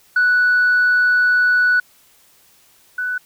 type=tone pair in turn; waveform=sine; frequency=1479 / 1490.1 Hz; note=F#6 / F#6; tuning=-1 / +12 cents; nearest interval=unison; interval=13 cents; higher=second; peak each=-10 / -19 dBFS; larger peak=first; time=0.16-1.8 / 2.98-3.18 s; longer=first; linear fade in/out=5 ms; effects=tanh soft clip ceiling -9 dBFS + white hiss -53 dBFS RMS until 3.25 s

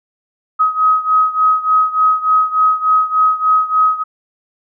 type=beating tone pair; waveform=sine; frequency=1265 / 1268.4 Hz; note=D#6 / D#6; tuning=+28 / +33 cents; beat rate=3.4 Hz; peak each=-12 / -15 dBFS; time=0.59-4.04 s; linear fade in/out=20 ms; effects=none

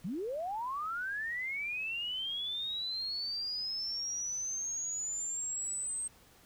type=linear sweep; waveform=sine; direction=up; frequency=151.9 to 8372 Hz; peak=-34 dBFS; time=0.04-6.08 s; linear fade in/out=10 ms; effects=pink hiss -61 dBFS RMS until 6.45 s

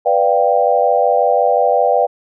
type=chord; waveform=sine; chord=G dominant seventh; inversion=first; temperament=equal; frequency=493.9 / 587.3 / 698.5 / 784 Hz; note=B4 / D5 / F5 / G5; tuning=0 / 0 / 0 / 0 cents; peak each=-16 dBFS; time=0.05-2.07 s; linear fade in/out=20 ms; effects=none

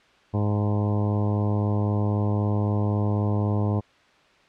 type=harmonic tone with a mistuned harmonic; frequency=103.83 Hz; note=G#2; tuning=in tune; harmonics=1 / 2 / 3 / 4 / 5 / 6 / 7 / 8 / 9 / 10; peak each=-22 / -28 / -32 / -34 / -36 / -38 / -39 / -40 / -41 / -42 dBFS; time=0.33-3.81 s; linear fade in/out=20 ms; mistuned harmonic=8; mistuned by=+37 cents; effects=white hiss -57 dBFS RMS until 4.48 s + low-pass 3000 Hz 12 dB/octave

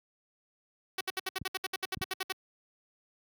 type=tone bursts; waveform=5% pulse; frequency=377.7 Hz; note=F#4; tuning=36 cents sharp; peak=-20 dBFS; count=15; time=0.98-2.325 s; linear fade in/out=5 ms; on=29 ms; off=65 ms
type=clicks; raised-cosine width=5 ms; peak=-26 dBFS; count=3; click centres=1.416 / 1.972 / 2.013 s
effects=high-pass 80 Hz 12 dB/octave

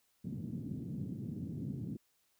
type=band-pass noise; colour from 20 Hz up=pink; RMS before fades=-41 dBFS; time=0.24-1.97 s; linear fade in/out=10 ms; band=120 to 260 Hz; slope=24 dB/octave; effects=white hiss -75 dBFS RMS until 2.39 s

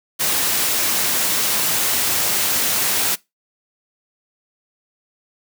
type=noise; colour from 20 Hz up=white; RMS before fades=-19 dBFS; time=0.19-3.16 s; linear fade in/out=20 ms; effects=noise-tail reverb RT60 0.2 s tail -22 dB re dry + high-pass 100 Hz 12 dB/octave

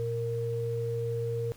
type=tone pair together; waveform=sine; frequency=117.48 / 464.4 Hz; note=A#2 / A#4; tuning=+14 / -7 cents; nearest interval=2 octaves; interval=2379 cents; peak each=-32 / -31 dBFS; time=0-1.52 s; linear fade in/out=0 ms; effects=pink hiss -55 dBFS RMS until 1.56 s

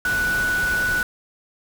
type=tone in noise; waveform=sine; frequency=1480 Hz; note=F#6; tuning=in tune; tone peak=-19 dBFS; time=0.05-1.03 s; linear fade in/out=2 ms; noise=pink; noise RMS=-30 dBFS; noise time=0.05-1.03 s; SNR=+8 dB; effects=none

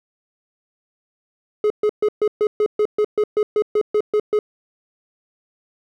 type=tone bursts; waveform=triangle; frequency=422.2 Hz; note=G#4; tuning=29 cents sharp; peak=-12 dBFS; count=15; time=1.64-4.39 s; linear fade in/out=2 ms; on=62 ms; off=130 ms; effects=none

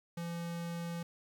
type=tone; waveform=square; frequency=170 Hz; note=F3; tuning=46 cents flat; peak=-38 dBFS; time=0.17-1.03 s; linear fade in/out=5 ms; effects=11-bit

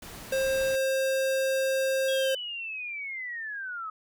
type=noise; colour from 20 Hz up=pink; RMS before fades=-43 dBFS; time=0.02-0.76 s; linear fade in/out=5 ms
type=tone; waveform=square; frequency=532 Hz; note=C5; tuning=29 cents sharp; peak=-25 dBFS; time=0.32-2.35 s; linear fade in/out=5 ms
type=linear sweep; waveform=sine; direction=down; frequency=3322 to 1256 Hz; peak=-33 dBFS; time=2.08-3.9 s; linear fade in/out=5 ms
effects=none

